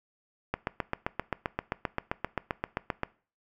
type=click train; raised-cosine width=0.5 ms; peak=-13 dBFS; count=20; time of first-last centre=0.54-3.033 s; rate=7.62 Hz; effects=noise-tail reverb RT60 0.4 s tail -21 dB re dry